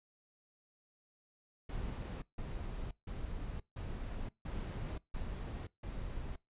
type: noise bursts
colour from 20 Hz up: brown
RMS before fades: -41 dBFS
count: 7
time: 1.69-6.36 s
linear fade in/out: 5 ms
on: 530 ms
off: 160 ms
effects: noise-tail reverb RT60 0.2 s tail -22 dB re dry + resampled to 8000 Hz